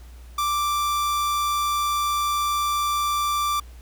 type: tone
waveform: 45% pulse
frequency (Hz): 1174.7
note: D6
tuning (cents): 0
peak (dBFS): -21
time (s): 0.38-3.6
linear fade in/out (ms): 5
effects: added 60 Hz sine -40 dBFS peak until 3.81 s + pink hiss -54 dBFS RMS until 3.81 s